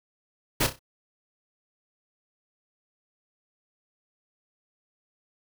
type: noise with echo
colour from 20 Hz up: pink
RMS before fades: -23 dBFS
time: 0.6-0.67 s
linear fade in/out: 10 ms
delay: 31 ms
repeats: 4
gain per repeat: -9 dB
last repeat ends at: 0.794 s
effects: none